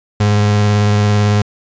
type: tone with vibrato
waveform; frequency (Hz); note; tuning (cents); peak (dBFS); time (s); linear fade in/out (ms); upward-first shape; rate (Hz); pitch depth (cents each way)
35% pulse; 103.83; G#2; 0; -8; 0.2-1.42; 5; square; 18; 13
effects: resampled to 16000 Hz